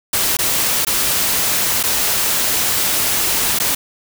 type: noise with dropouts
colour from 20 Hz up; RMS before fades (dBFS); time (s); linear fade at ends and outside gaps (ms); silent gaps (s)
white; -17; 0.13-3.75; 5; 0.37-0.388 / 0.85-0.868 / 1.829-1.836 / 3.588-3.599
effects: none